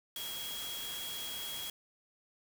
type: tone in noise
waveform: sine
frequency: 3300 Hz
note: G#7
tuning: 12 cents flat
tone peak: -41 dBFS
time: 0.16-1.7 s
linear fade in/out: 2 ms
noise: white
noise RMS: -43 dBFS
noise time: 0.16-1.7 s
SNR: -1 dB
effects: none